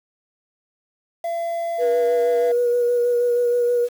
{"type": "tone", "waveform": "triangle", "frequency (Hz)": 677, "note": "E5", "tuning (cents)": 46, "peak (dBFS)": -20, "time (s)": [1.24, 2.52], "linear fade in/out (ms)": 5}
{"type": "tone with vibrato", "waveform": "sine", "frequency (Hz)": 482.9, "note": "B4", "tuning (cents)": -39, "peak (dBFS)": -15, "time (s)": [1.78, 3.89], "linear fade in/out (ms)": 50, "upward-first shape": "sine", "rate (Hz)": 6.3, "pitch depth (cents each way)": 18}
{"effects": ["tanh soft clip ceiling -11 dBFS", "7-bit"]}